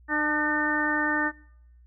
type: harmonic tone with a mistuned harmonic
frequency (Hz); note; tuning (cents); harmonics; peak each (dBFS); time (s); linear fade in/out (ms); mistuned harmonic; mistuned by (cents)
301.7; D4; +47; 1 / 2 / 3 / 4 / 5 / 6; -29 / -36 / -32 / -33 / -31 / -26; 0.08-1.32; 50; 3; -32
effects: noise-tail reverb RT60 0.8 s tail -25 dB re dry + added 60 Hz sine -51 dBFS peak until 1.86 s